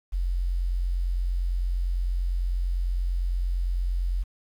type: tone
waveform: sine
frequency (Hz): 44.42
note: F1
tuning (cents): +30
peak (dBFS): -23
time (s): 0.12-4.24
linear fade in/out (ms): 20
effects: 9-bit